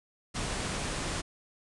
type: low-pass noise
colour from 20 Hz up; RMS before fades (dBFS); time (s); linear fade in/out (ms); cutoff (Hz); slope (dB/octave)
pink; -34; 0.34-1.22; 20; 10000; 96
effects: none